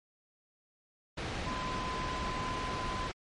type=tone in noise; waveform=sine; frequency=1018 Hz; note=C6; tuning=48 cents flat; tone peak=-37 dBFS; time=1.46-3.08 s; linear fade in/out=10 ms; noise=pink; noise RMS=-36 dBFS; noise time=1.17-3.12 s; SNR=-4 dB; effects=low-pass 4000 Hz 12 dB/octave + MP3 48 kbps